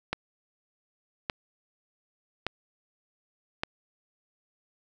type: click train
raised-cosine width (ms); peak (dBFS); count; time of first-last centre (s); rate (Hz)
0.3; -12; 4; 0.13-3.635; 0.856
effects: none